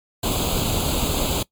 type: noise with comb filter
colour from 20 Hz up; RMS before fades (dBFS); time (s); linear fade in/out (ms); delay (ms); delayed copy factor
pink; -22; 0.23-1.43; 5; 0.27; +0.85
effects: noise-tail reverb RT60 0.1 s tail -22 dB re dry + MP3 96 kbps